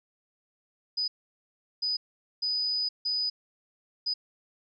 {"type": "tone bursts at uneven times", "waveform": "sine", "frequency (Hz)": 4978, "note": "D#8", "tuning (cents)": 0, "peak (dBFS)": -26, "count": 5, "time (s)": [[0.97, 1.08], [1.82, 1.97], [2.42, 2.89], [3.05, 3.3], [4.06, 4.14]], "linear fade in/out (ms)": 10, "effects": []}